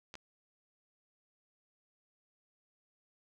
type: clicks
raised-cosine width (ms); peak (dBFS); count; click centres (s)
0.2; -29; 2; 0.141 / 0.154
effects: none